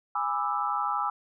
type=chord; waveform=sine; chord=E dominant seventh; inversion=first; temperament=just; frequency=824.1 / 988.9 / 1186.7 / 1318.5 Hz; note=G#5 / B5 / D6 / E6; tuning=-14 / +2 / +18 / 0 cents; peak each=-31 / -33 / -32 / -30 dBFS; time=0.15-1.1 s; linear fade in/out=5 ms; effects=none